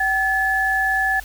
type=tone pair together; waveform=sine; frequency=767 / 1721.9 Hz; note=G5 / A6; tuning=-38 / -38 cents; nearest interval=octave + major second; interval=1400 cents; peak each=-22 / -18 dBFS; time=0-1.2 s; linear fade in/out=5 ms; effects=added 50 Hz sine -37 dBFS peak until 1.24 s + white hiss -42 dBFS RMS until 1.24 s